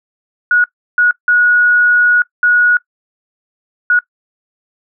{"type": "tone bursts at uneven times", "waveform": "sine", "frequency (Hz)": 1456, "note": "F#6", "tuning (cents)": -28, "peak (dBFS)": -7, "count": 5, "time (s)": [[0.51, 0.64], [0.98, 1.11], [1.28, 2.22], [2.43, 2.77], [3.9, 3.99]], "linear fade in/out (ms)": 2, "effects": ["noise-tail reverb RT60 0.1 s tail -21 dB re dry"]}